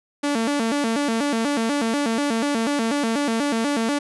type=tone with vibrato; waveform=sawtooth; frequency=255.6 Hz; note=C4; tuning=40 cents flat; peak=-16 dBFS; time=0.23-3.99 s; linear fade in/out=10 ms; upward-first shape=square; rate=4.1 Hz; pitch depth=210 cents each way; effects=resampled to 24000 Hz